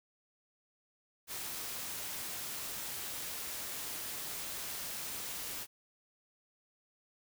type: noise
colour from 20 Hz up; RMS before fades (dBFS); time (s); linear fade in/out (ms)
white; -41; 1.27-5.67; 50
effects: none